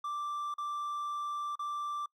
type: tone with dropouts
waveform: triangle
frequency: 1174.7 Hz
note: D6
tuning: in tune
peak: -32 dBFS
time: 0.04-2.06 s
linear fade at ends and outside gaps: 5 ms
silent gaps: 0.541-0.581 / 1.556-1.592 s
effects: noise-tail reverb RT60 0.1 s tail -24 dB re dry